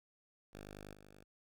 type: tone with level steps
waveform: 5% pulse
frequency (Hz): 50.4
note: G1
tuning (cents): +49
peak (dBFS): -38 / -47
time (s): 0.53-1.24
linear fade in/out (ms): 5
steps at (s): 0.93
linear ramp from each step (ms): 10
effects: none